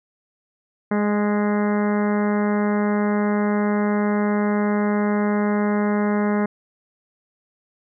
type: harmonic tone with a mistuned harmonic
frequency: 207.7 Hz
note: G#3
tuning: in tune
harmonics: 1 / 2 / 3 / 4 / 5 / 6 / 7 / 8 / 9 / 10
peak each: -19 / -25 / -29 / -31 / -33 / -35 / -36 / -37 / -38 / -39 dBFS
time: 0.91-6.46 s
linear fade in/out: 5 ms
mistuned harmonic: 3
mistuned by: -16 cents
effects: none